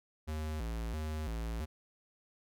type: tone with vibrato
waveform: square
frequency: 66 Hz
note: C2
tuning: 16 cents sharp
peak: -36 dBFS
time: 0.27-1.66 s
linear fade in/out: 20 ms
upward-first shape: square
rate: 1.5 Hz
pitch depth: 280 cents each way
effects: none